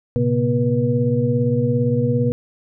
sine tone cluster, 116.1 / 133.6 / 241 / 483.3 Hz, A#2 / C3 / B3 / B4, -7 / +36 / -42 / -38 cents, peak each -21 dBFS, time 0.16-2.32 s, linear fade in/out 0 ms, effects none

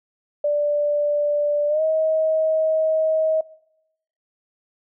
sine tone with pitch glide, 587.3 to 633.1 Hz, D5 to D#5, 0 to +30 cents, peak -17 dBFS, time 0.44-3.41 s, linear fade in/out 5 ms, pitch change +130 cents, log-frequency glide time 1.68-1.82 s, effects noise-tail reverb RT60 0.8 s tail -21 dB re dry

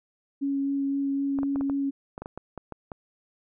sine tone with vibrato, 277.2 Hz, C#4, in tune, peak -24 dBFS, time 0.41-1.91 s, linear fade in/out 20 ms, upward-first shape sine, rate 3.9 Hz, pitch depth 9 cents each way
clicks, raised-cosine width 1 ms, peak -22 dBFS, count 12, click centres 1.388 / 1.432 / 1.559 / 1.61 / 1.698 / 2.179 / 2.22 / 2.259 / 2.376 / 2.577 / 2.723 / 2.918 s
effects none

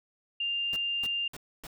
sine tone, 2797 Hz, F7, 2 cents sharp, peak -28 dBFS, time 0.4-1.28 s, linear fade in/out 5 ms
pink noise bursts, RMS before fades -43 dBFS, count 4, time 0.73-1.668 s, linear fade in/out 0 ms, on 32 ms, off 270 ms
effects none

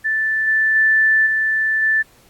sine tone with level steps, 1760 Hz, A6, in tune, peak -16 / -13 / -11 / -15 / -13 dBFS, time 0.04-2.03 s, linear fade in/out 20 ms, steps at 0.47 / 0.75 / 1.26 / 1.82 s, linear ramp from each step 10 ms, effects pink hiss -52 dBFS RMS until 2.29 s + AAC 64 kbps

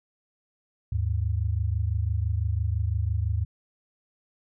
sine tone pair together, 77.54 / 103.5 Hz, D#2 / G#2, -5 / -5 cents, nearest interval perfect fourth, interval 500 cents, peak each -26 dBFS, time 0.92-3.45 s, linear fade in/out 5 ms, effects none

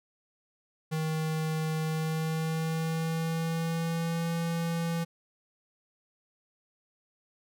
square tone with pitch glide, 157.9 to 167.29 Hz, D#3 to E3, +26 to +26 cents, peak -29 dBFS, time 0.91-5.05 s, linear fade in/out 20 ms, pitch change +100 cents, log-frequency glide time 1.84-4.32 s, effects none

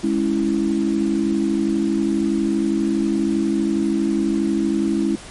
sine chord, C# minor, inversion second, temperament equal, 207.7 / 277.2 / 329.6 Hz, G#3 / C#4 / E4, 0 / 0 / 0 cents, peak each -21 / -22 / -20 dBFS, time 0.03-5.16 s, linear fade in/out 10 ms, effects pink hiss -38 dBFS RMS until 5.3 s + MP3 48 kbps

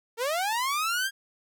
sawtooth linear sweep, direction up, 439.9 to 1631 Hz, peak -22 dBFS, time 0.17-1.11 s, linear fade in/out 50 ms, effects none

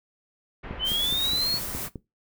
pink low-pass noise, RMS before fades -39 dBFS, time 0.63-1.89 s, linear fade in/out 10 ms, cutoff 2600 Hz, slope 24 dB/octave
click train, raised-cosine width 3 ms, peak -22 dBFS, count 7, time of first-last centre 0.71-1.957 s, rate 4.81 Hz
sine linear sweep, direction up, 2981 to 4435 Hz, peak -23 dBFS, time 0.79-1.6 s, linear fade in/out 50 ms
blue noise with tremolo, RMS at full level -33 dBFS, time 0.84-1.9 s, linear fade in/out 50 ms, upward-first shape triangle, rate 5.4 Hz, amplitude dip 25%
effects noise-tail reverb RT60 0.2 s tail -18 dB re dry

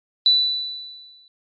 sine tone with exponential decay, 3973 Hz, B7, 10 cents sharp, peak -10 dBFS, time 0.26-1.28 s, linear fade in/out 1 ms, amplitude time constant 220 ms, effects MP3 48 kbps

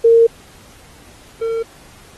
sine / triangle tone pair in turn, 460 / 454.7 Hz, A#4 / A#4, -23 / -43 cents, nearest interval unison, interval 20 cents, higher first, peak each -6 / -15 dBFS, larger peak first, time 0.04-0.27 / 1.41-1.63 s, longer first, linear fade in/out 10 ms, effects pink hiss -45 dBFS RMS until 2.17 s + AAC 32 kbps

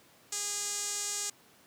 sawtooth tone with band-pass filter, 409.8 Hz, G#4, 23 cents flat, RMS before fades -35 dBFS, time 0.32-1.3 s, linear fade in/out 5 ms, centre 7200 Hz, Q 3.2, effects pink hiss -60 dBFS RMS until 1.66 s + high-pass 150 Hz 12 dB/octave

